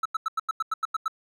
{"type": "tone bursts", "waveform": "triangle", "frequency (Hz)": 1311, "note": "E6", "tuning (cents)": -10, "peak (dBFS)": -21, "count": 10, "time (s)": [0.03, 1.081], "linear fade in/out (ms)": 5, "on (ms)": 25, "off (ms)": 89, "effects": []}